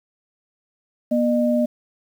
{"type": "tone pair together", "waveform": "sine", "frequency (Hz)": [240.9, 607], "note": ["B3", "D#5"], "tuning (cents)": [-43, -43], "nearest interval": "octave + major third", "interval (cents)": 1600, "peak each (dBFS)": [-18, -20], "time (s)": [1.11, 1.66], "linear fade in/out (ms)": 10, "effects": ["8-bit"]}